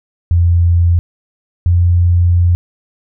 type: tone pair in turn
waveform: sine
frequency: 86 / 87.45 Hz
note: F2 / F2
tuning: -26 / +3 cents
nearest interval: unison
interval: 29 cents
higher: second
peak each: -7 dBFS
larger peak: neither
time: 0.31-0.99 / 1.66-2.55 s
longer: second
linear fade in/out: 0 ms
effects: none